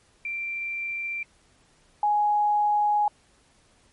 sine tone pair in turn, 2357 / 833.3 Hz, D7 / G#5, +6 / +6 cents, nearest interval octave + tritone, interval 1800 cents, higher first, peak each -28 / -19 dBFS, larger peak second, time 0.25-1.23 / 2.03-3.08 s, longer second, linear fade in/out 2 ms, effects pink hiss -61 dBFS RMS until 3.92 s + MP3 48 kbps

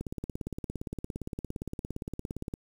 click train, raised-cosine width 3 ms, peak -22 dBFS, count 45, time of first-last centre 0.01-2.539 s, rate 17.4 Hz, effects 8-bit

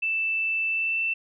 sine tone with pitch glide, 2649 to 2671 Hz, E7 to E7, +8 to +22 cents, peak -23 dBFS, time 0.02-1.14 s, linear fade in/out 10 ms, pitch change +14 cents, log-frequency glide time 0.67-1.01 s, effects none

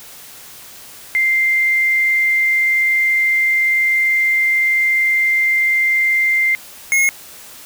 sine / square tone pair in turn, 2093 / 2162 Hz, C7 / C#7, 0 / -44 cents, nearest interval minor second, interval 56 cents, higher second, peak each -12 dBFS, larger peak neither, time 1.15-6.55 / 6.92-7.09 s, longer first, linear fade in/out 0 ms, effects white hiss -38 dBFS RMS until 7.65 s

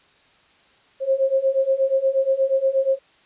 sine beating tone pair, 531 / 539.4 Hz, C5 / C#5, +25 / -47 cents, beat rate 8.4 Hz, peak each -21 / -19 dBFS, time 1-2.99 s, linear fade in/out 50 ms, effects white hiss -56 dBFS RMS until 3.25 s + resampled to 8000 Hz

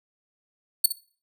5% pulse tone with echo, 4435 Hz, C#8, in tune, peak -7 dBFS, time 0.84-0.86 s, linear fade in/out 5 ms, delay 63 ms, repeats 1, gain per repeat -12 dB, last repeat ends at 0.923 s, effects noise-tail reverb RT60 0.4 s tail -17 dB re dry

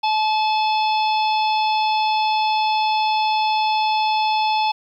harmonic tone, 864 Hz, A5, 32 cents flat, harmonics 1 / 3 / 4 / 5 / 6, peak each -17 / -27 / -29 / -31 / -33 dBFS, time 0.03-4.72 s, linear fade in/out 10 ms, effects 9-bit

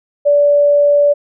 sine tone, 579 Hz, D5, 25 cents flat, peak -7 dBFS, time 0.25-1.14 s, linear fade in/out 20 ms, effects none

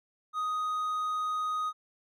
triangle tone, 1248 Hz, D#6, 5 cents sharp, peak -27 dBFS, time 0.33-1.73 s, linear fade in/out 50 ms, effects none

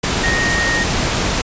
sine tone in noise, 1861 Hz, A#6, 3 cents flat, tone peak -17 dBFS, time 0.23-0.84 s, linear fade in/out 10 ms, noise pink, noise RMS -18 dBFS, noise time 0.03-1.42 s, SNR -2 dB, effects resampled to 16000 Hz

